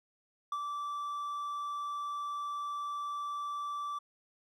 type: tone with ADSR envelope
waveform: triangle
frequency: 1164 Hz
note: D6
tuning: 16 cents flat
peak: -29 dBFS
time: 0.52-3.99 s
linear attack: 3 ms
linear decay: 50 ms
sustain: -4 dB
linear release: 10 ms
effects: none